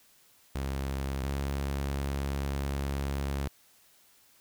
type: tone pair in turn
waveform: sawtooth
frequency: 67.9 / 69.37 Hz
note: C#2 / C#2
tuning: -35 / +2 cents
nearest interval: unison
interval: 37 cents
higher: second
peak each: -27 / -26 dBFS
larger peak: second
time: 0.55-1.23 / 1.23-3.48 s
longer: second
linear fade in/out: 5 ms
effects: white hiss -62 dBFS RMS until 4.4 s